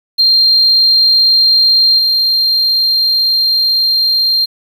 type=tone with level steps; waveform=triangle; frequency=4186 Hz; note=C8; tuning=in tune; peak=-3 / -7 dBFS; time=0.18-4.46 s; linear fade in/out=20 ms; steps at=1.98 s; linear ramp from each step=10 ms; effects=tanh soft clip ceiling -4 dBFS + 7-bit